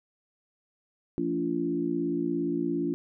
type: harmonic tone with a mistuned harmonic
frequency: 57.3 Hz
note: A#1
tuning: 29 cents flat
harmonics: 3 / 4 / 5 / 6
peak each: -35 / -36 / -29 / -30 dBFS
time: 1.18-2.94 s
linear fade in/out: 0 ms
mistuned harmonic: 4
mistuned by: -21 cents
effects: none